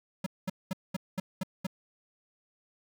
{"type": "tone bursts", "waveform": "square", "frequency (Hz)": 188.1, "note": "F#3", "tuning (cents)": 29, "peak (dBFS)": -30, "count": 7, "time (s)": [0.24, 1.668], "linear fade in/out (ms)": 5, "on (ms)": 24, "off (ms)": 210, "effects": ["11-bit"]}